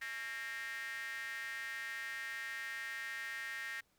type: tone with high-pass filter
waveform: square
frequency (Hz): 123.4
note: B2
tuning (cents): -1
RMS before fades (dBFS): -43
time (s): 0.01-3.81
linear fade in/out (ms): 10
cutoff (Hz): 1800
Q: 8
effects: pink hiss -75 dBFS RMS until 3.98 s